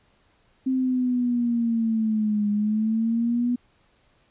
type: linear two-way sweep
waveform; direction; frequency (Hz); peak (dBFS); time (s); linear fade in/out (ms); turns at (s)
sine; down then up; 262.8 to 205.7 to 245.9; -20; 0.66-3.56; 10; 2.5
effects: pink hiss -63 dBFS RMS until 4.3 s + resampled to 8000 Hz